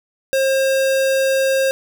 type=tone; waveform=square; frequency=535 Hz; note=C5; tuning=38 cents sharp; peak=-15 dBFS; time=0.33-1.71 s; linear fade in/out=0 ms; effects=none

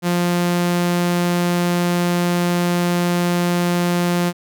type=tone; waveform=sawtooth; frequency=175.2 Hz; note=F3; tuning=6 cents sharp; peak=-12 dBFS; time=0.02-4.33 s; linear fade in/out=50 ms; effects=none

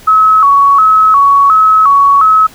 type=tone with vibrato; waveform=sine; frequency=1200 Hz; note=D6; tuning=37 cents sharp; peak=-3 dBFS; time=0.07-2.47 s; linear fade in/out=10 ms; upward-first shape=square; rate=1.4 Hz; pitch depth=120 cents each way; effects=pink hiss -37 dBFS RMS until 2.54 s

